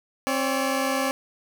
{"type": "tone pair together", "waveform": "15% pulse", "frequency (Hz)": [265.8, 571], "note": ["C4", "D5"], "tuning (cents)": [27, -49], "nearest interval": "octave + minor second", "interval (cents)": 1324, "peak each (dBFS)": [-18, -21], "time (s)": [0.27, 1.11], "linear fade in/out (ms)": 0, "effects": []}